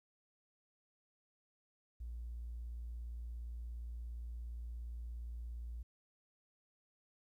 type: tone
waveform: triangle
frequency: 58.6 Hz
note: A#1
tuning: 10 cents sharp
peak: -38 dBFS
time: 2-5.83 s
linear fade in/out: 10 ms
effects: tanh soft clip ceiling -40 dBFS + 13-bit